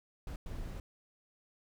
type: noise bursts at uneven times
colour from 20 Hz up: brown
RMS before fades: -41 dBFS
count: 2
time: 0.27-0.36 / 0.46-0.8 s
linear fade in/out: 2 ms
effects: none